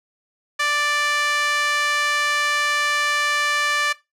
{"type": "tone with high-pass filter", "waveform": "sawtooth", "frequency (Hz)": 587.3, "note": "D5", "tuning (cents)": 0, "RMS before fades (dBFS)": -21, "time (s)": [0.59, 3.93], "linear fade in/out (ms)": 10, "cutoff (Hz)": 1500, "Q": 2.2, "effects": ["noise-tail reverb RT60 0.2 s tail -17 dB re dry", "low-pass 9000 Hz 12 dB/octave"]}